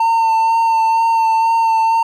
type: tone with vibrato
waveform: triangle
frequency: 904 Hz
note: A5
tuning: 47 cents sharp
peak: -9 dBFS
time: 0-2.03 s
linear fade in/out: 5 ms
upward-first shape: sine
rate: 2.1 Hz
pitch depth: 18 cents each way
effects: none